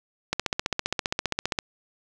click train, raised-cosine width 0.2 ms, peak -7 dBFS, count 20, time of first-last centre 0.33-1.588 s, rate 15.1 Hz, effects none

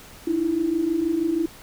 sine tone pair together, 306 / 332.3 Hz, D#4 / E4, -29 / +14 cents, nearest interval minor second, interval 143 cents, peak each -26 / -21 dBFS, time 0.27-1.46 s, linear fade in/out 5 ms, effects pink hiss -45 dBFS RMS until 1.62 s

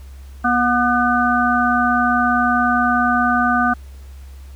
harmonic tone with a mistuned harmonic, 242.5 Hz, B3, 31 cents flat, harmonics 1 / 3 / 5 / 6, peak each -19 / -19 / -19 / -19 dBFS, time 0.44-3.74 s, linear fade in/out 10 ms, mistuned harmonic 6, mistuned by +56 cents, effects added 67 Hz sine -34 dBFS peak until 4.55 s + pink hiss -51 dBFS RMS until 4.55 s

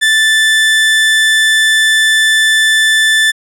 30% pulse tone, 1760 Hz, A6, in tune, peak -5 dBFS, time 0.01-3.32 s, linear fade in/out 20 ms, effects low-pass 11000 Hz 12 dB/octave

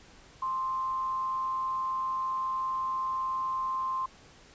sine tone with amplitude modulation, 1050 Hz, C6, 6 cents sharp, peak -27 dBFS, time 0.42-4.06 s, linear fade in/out 5 ms, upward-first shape sine, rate 191 Hz, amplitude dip 30%, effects pink hiss -55 dBFS RMS until 4.54 s + resampled to 16000 Hz

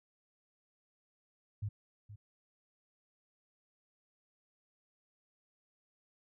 sine tone with echo, 103.83 Hz, G#2, in tune, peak -34 dBFS, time 1.62-1.69 s, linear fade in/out 10 ms, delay 470 ms, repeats 1, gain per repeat -13 dB, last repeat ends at 2.16 s, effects none

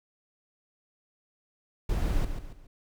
brown noise with echo, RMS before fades -27 dBFS, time 1.89-2.25 s, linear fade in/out 5 ms, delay 140 ms, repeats 3, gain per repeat -8 dB, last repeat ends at 2.67 s, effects none

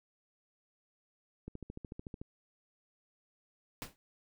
click train, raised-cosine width 3 ms, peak -30 dBFS, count 11, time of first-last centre 1.48-2.215 s, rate 13.6 Hz
pink noise with exponential decay, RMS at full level -38 dBFS, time 3.82-3.96 s, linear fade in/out 0 ms, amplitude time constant 30 ms
effects none

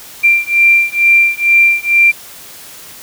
sine beating tone pair, 2367 / 2369.2 Hz, D7 / D7, +13 / +15 cents, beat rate 2.2 Hz, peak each -10 dBFS, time 0.23-2.12 s, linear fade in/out 20 ms, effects white hiss -34 dBFS RMS until 3.02 s

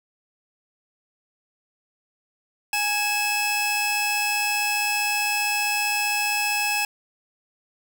sawtooth tone pair together, 828.9 / 2602 Hz, G#5 / E7, -4 / -23 cents, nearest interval octave + minor sixth, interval 1981 cents, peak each -22 / -20 dBFS, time 2.73-6.85 s, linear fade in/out 2 ms, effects none

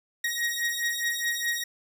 sawtooth beating tone pair, 1883 / 1887.8 Hz, A#6 / A#6, +17 / +21 cents, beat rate 4.8 Hz, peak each -26 dBFS, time 0.24-1.64 s, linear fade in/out 5 ms, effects none

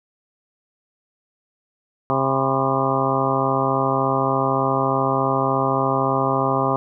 harmonic tone with a mistuned harmonic, 134 Hz, C3, 42 cents sharp, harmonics 1 / 2 / 3 / 4 / 5 / 6 / 7 / 8 / 9, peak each -26 / -26 / -26 / -26 / -26 / -26 / -26 / -26 / -26 dBFS, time 2.1-6.76 s, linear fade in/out 0 ms, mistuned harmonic 7, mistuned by +91 cents, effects none

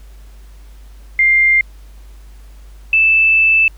sine tone pair in turn, 2100 / 2637 Hz, C7 / E7, +6 / 0 cents, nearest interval major third, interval 394 cents, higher second, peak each -8 dBFS, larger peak neither, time 1.19-1.61 / 2.93-3.68 s, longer second, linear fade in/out 2 ms, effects added 50 Hz sine -35 dBFS peak until 3.77 s + pink hiss -51 dBFS RMS until 3.77 s

